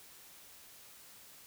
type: silence
effects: white hiss -56 dBFS RMS until 1.46 s